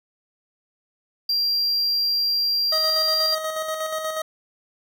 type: tone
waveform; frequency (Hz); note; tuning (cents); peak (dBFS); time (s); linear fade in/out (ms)
triangle; 4748; D8; +18; -18; 1.29-3.35; 5
type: tone with tremolo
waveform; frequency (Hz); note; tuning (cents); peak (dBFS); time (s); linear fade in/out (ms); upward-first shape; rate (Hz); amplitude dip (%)
25% pulse; 630; D#5; +21; -20; 2.72-4.22; 5; square; 8.3; 40
effects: none